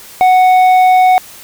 triangle tone with tanh clipping, 740 Hz, F#5, in tune, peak -6 dBFS, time 0.21-1.18 s, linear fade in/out 0 ms, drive 11 dB, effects white hiss -35 dBFS RMS until 1.43 s

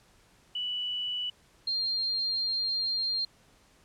sine tone pair in turn, 2960 / 4198 Hz, F#7 / C8, 0 / +5 cents, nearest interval tritone, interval 605 cents, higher second, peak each -30 / -27 dBFS, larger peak second, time 0.55-1.3 / 1.67-3.25 s, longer second, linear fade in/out 5 ms, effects pink hiss -62 dBFS RMS until 3.84 s + low-pass 10000 Hz 12 dB/octave

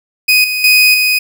30% pulse tone with level steps, 2500 Hz, D#7, 8 cents sharp, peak -4 / -12 / -3 / -7 dBFS, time 0.28-1.19 s, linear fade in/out 10 ms, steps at 0.44 / 0.64 / 0.94 s, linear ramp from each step 2 ms, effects none

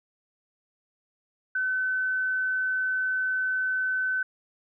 sine tone, 1518 Hz, F#6, 44 cents sharp, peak -24 dBFS, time 1.55-4.23 s, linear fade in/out 5 ms, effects none

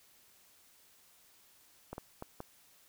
clicks, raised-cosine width 1 ms, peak -27 dBFS, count 4, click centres 1.93 / 1.981 / 2.224 / 2.404 s, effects white hiss -64 dBFS RMS until 2.88 s

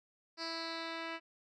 10% pulse tone with low-pass filter sweep, 329.1 Hz, E4, 3 cents flat, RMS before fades -41 dBFS, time 0.37-1.2 s, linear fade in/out 50 ms, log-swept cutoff 4800 to 3100 Hz, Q 5.8, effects none

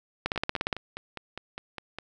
two click trains, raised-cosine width 0.3 ms, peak -20 / -10 dBFS, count 9 / 9, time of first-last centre 0.36-1.986 / 0.26-0.728 s, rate 4.92 / 17.1 Hz, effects none

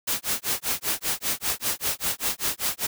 white noise with tremolo, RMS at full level -24 dBFS, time 0.07-2.87 s, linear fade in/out 10 ms, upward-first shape sine, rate 5.1 Hz, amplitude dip 100%, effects none

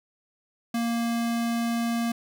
square tone, 233.1 Hz, A#3, in tune, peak -25 dBFS, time 0.74-2.12 s, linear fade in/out 5 ms, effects none

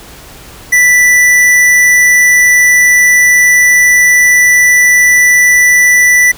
triangle tone with hard clipping, 1975.5 Hz, B6, in tune, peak -5 dBFS, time 0.72-6.32 s, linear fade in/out 10 ms, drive 18 dB, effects pink hiss -33 dBFS RMS until 6.37 s

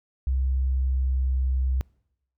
sine tone with pitch glide, 65.41 to 64.85 Hz, C2 to C2, 0 to -15 cents, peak -21 dBFS, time 0.27-1.81 s, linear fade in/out 0 ms, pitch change -15 cents, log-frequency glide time 0.54-1.4 s, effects noise-tail reverb RT60 0.8 s tail -25 dB re dry

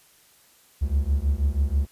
triangle beating tone pair, 67.6 / 73.8 Hz, C#2 / D2, -43 / +9 cents, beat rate 6.2 Hz, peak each -21 dBFS, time 0.81-1.87 s, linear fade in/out 20 ms, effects white hiss -57 dBFS RMS until 1.91 s + resampled to 32000 Hz

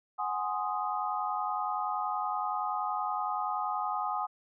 sine chord, Ab dominant seventh, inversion third, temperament equal, 740 / 830.6 / 1046.5 / 1244.5 Hz, Gb5 / Ab5 / C6 / Eb6, 0 / 0 / 0 / 0 cents, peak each -36 / -34 / -38 / -34 dBFS, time 0.18-4.27 s, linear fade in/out 20 ms, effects none

